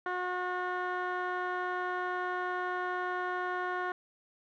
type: tone with low-pass filter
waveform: 15% pulse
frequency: 362.3 Hz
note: F#4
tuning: 36 cents flat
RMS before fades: -34 dBFS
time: 0.06-3.92 s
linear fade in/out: 2 ms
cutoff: 1700 Hz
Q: 2
effects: none